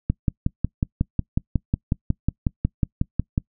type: click train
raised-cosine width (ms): 5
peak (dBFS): -7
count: 19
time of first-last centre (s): 0.1-3.379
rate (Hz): 5.49
effects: noise-tail reverb RT60 0.1 s tail -25 dB re dry